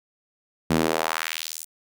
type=tone with high-pass filter sweep; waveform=sawtooth; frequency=80.1 Hz; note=E2; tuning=49 cents flat; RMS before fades=-26 dBFS; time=0.7-1.65 s; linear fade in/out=10 ms; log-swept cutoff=180 to 9000 Hz; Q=1.4; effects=none